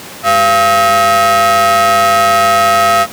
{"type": "ring-modulated tone", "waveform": "45% pulse", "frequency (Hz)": 297.8, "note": "D4", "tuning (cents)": 24, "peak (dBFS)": -4, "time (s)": [0.23, 3.07], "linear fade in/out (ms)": 50, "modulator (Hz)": 985, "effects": ["pink hiss -29 dBFS RMS until 3.12 s", "high-pass 150 Hz 12 dB/octave"]}